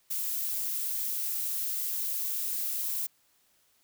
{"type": "noise", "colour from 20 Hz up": "violet", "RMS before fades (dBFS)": -32, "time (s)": [0.1, 3.07], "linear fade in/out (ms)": 10, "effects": ["white hiss -68 dBFS RMS until 3.83 s"]}